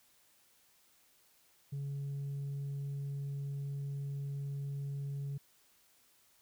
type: tone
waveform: sine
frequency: 140.2 Hz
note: C#3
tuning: 20 cents sharp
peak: -34 dBFS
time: 1.72-5.38 s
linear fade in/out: 10 ms
effects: tanh soft clip ceiling -35 dBFS + white hiss -68 dBFS RMS until 6.41 s